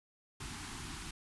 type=band-stop noise; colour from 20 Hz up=pink; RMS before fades=-44 dBFS; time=0.4-1.11 s; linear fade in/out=5 ms; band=370 to 790 Hz; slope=48 dB/octave; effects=resampled to 24000 Hz